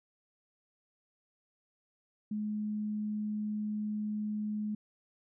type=tone; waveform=sine; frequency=211.4 Hz; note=G#3; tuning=31 cents sharp; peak=-32 dBFS; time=2.31-4.75 s; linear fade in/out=5 ms; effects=none

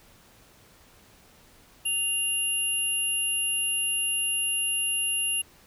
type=tone pair together; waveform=sine; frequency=2800 / 11200 Hz; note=F7 / F9; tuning=+4 / +4 cents; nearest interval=2 octaves; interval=2400 cents; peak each=-27 dBFS; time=1.85-5.42 s; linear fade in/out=10 ms; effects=pink hiss -56 dBFS RMS until 5.66 s

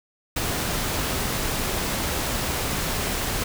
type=noise; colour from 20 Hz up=pink; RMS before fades=-26 dBFS; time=0.36-3.44 s; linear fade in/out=5 ms; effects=none

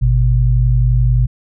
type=tone pair together; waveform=sine; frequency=51.97 / 123.47 Hz; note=G#1 / B2; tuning=+2 / 0 cents; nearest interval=octave + minor third; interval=1498 cents; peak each=-12 dBFS; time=0.01-1.27 s; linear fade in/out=20 ms; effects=none

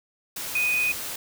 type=tone in noise; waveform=sine; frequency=2489 Hz; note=D#7; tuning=in tune; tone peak=-21 dBFS; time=0.55-0.92 s; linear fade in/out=5 ms; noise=white; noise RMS=-33 dBFS; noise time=0.36-1.16 s; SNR=+9 dB; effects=none

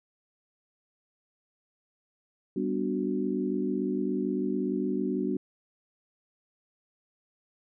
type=chord; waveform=sine; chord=G major seventh; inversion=none; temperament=equal; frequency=196 / 246.9 / 293.7 / 370 Hz; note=G3 / B3 / D4 / F#4; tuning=0 / 0 / 0 / 0 cents; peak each=-32 dBFS; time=2.56-5.37 s; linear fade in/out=5 ms; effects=none

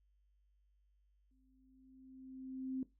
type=tone with exponential growth; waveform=sine; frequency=261.6 Hz; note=C4; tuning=in tune; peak=-35 dBFS; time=1.31-2.83 s; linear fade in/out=2 ms; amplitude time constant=330 ms; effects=noise-tail reverb RT60 0.2 s tail -17 dB re dry + added 50 Hz sine -70 dBFS peak until 2.99 s

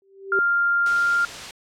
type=tone with exponential growth; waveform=sine; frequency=390 Hz; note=G4; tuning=9 cents flat; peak=-21 dBFS; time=0.02-0.39 s; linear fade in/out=1 ms; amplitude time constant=79 ms
type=tone; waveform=sine; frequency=1396.9 Hz; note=F6; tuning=in tune; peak=-17 dBFS; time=0.32-1.25 s; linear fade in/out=2 ms
type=noise; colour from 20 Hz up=white; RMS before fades=-34 dBFS; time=0.86-1.51 s; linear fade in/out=2 ms
effects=low-pass 6000 Hz 12 dB/octave

